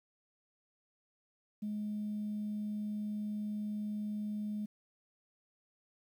sine tone, 210 Hz, G#3, 19 cents sharp, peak -34 dBFS, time 1.62-4.66 s, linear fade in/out 10 ms, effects tanh soft clip ceiling -31 dBFS + 11-bit

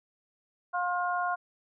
harmonic tone, 355.5 Hz, F4, 31 cents sharp, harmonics 2 / 3 / 4, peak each -30 / -32 / -33 dBFS, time 0.73-1.36 s, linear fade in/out 20 ms, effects none

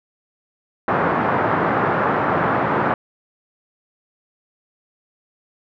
white band-pass noise, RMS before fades -19 dBFS, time 0.88-2.94 s, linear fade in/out 2 ms, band 100 to 1400 Hz, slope 24 dB/octave, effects none

